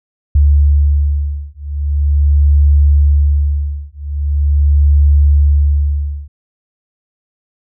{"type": "beating tone pair", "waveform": "sine", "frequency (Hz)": [72.1, 72.52], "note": ["D2", "D2"], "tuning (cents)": [-31, -21], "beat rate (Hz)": 0.42, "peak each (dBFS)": -11, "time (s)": [0.35, 6.28], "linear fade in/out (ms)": 5, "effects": []}